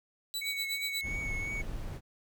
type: tone with tremolo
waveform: sawtooth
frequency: 3951 Hz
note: B7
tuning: in tune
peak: -29 dBFS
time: 0.34-1.01 s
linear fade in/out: 0 ms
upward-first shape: sine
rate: 8.3 Hz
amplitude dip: 85%
type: tone with vibrato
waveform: triangle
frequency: 2217 Hz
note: C#7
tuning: in tune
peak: -33 dBFS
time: 0.41-1.62 s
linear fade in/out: 10 ms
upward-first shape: triangle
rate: 2.9 Hz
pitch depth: 26 cents each way
type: noise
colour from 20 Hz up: brown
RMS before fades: -38 dBFS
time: 1.02-2.01 s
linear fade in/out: 50 ms
effects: none